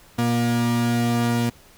45% pulse tone pair together, 118.76 / 237.1 Hz, A#2 / A#3, +33 / +30 cents, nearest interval octave, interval 1197 cents, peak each -23 / -21 dBFS, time 0.18-1.5 s, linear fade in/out 10 ms, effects pink hiss -51 dBFS RMS until 1.77 s

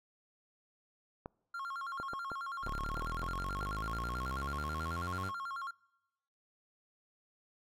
clicks, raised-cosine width 1 ms, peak -27 dBFS, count 9, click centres 1.259 / 2 / 2.134 / 2.317 / 2.672 / 2.975 / 3.023 / 3.232 / 3.628 s
triangle tone with vibrato, 1227 Hz, D#6, 25 cents flat, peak -36 dBFS, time 1.54-5.71 s, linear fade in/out 5 ms, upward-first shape square, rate 9.2 Hz, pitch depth 210 cents each way
sawtooth exponential sweep, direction up, 33.32 to 98 Hz, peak -34 dBFS, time 2.62-5.32 s, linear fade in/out 50 ms
effects noise-tail reverb RT60 1.0 s tail -26 dB re dry + MP3 64 kbps

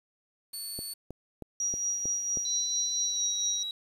15% pulse tone, 4449 Hz, C#8, 5 cents sharp, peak -29 dBFS, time 0.53-0.94 s, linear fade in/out 10 ms
click train, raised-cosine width 2 ms, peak -26 dBFS, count 6, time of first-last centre 0.79-2.372 s, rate 3.16 Hz
sine tone with tremolo, 5750 Hz, F8, 50 cents sharp, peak -26 dBFS, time 1.6-3.63 s, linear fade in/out 2 ms, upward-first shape triangle, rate 4.4 Hz, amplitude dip 50%
sine tone with pitch glide, 3980 to 3873 Hz, B7 to B7, +13 to -35 cents, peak -32 dBFS, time 2.45-3.71 s, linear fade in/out 2 ms, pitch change -48 cents, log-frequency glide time 3-3.38 s
effects resampled to 32000 Hz + 9-bit

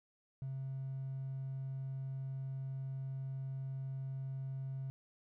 triangle tone with hard clipping, 133.9 Hz, C3, 40 cents sharp, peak -39 dBFS, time 0.42-4.9 s, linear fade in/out 0 ms, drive 4 dB, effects none

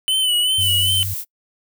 square tone with vibrato, 3000 Hz, F#7, 23 cents sharp, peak -16 dBFS, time 0.08-1.03 s, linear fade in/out 0 ms, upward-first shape sine, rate 2.6 Hz, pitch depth 54 cents each way
violet noise, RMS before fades -27 dBFS, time 0.58-1.25 s, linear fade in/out 50 ms
sine tone, 95.9 Hz, G2, 37 cents flat, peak -24 dBFS, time 0.58-1.14 s, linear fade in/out 5 ms
effects noise-tail reverb RT60 0.1 s tail -25 dB re dry

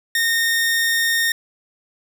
sawtooth tone, 1839 Hz, A#6, 24 cents flat, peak -13 dBFS, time 0.15-1.32 s, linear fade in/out 2 ms, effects none

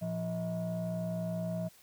sine tone cluster, 114.9 / 174.1 / 638 Hz, A#2 / F3 / D#5, -25 / -5 / +43 cents, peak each -39 / -33 / -36 dBFS, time 0.01-1.69 s, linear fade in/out 20 ms, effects tanh soft clip ceiling -28 dBFS + white hiss -60 dBFS RMS until 1.82 s

